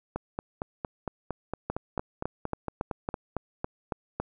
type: two click trains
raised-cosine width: 1 ms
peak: -17 / -15 dBFS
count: 14 / 10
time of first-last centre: 0.16-3.142 / 1.7-4.2 s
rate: 4.36 / 3.6 Hz
effects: none